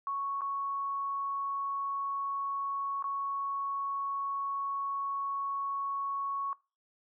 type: tone with dropouts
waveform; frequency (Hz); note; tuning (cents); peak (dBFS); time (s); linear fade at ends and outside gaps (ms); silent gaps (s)
sine; 1108.7; C#6; 0; -31; 0.07-6.53; 1; 0.409-0.417 / 3.025-3.041
effects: noise-tail reverb RT60 0.3 s tail -22 dB re dry